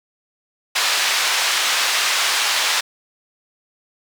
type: band-pass noise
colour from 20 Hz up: white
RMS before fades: -19 dBFS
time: 0.75-2.81 s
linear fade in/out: 10 ms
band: 890 to 4700 Hz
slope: 12 dB/octave
effects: none